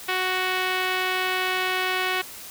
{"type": "tone with low-pass filter", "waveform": "5% pulse", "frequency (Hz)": 370.7, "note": "F#4", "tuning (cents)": 3, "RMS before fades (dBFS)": -25, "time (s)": [0.08, 2.22], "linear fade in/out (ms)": 10, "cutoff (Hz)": 2800, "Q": 1, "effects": ["white hiss -40 dBFS RMS until 2.5 s"]}